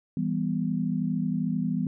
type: chord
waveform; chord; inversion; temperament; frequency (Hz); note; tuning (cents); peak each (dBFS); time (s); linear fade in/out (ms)
sine; E minor; none; just; 164.81 / 197.78 / 247.2; E3 / G3 / B3; 0 / +16 / +2; -29; 0.17-1.87; 2
effects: none